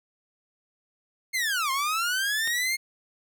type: linear two-way sweep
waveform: sawtooth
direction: down then up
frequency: 2155 to 1045 to 2155 Hz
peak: -21 dBFS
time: 1.33-2.77 s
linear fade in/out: 20 ms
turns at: 1.71 s
type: click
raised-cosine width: 0.2 ms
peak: -19 dBFS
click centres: 2.475 s
effects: none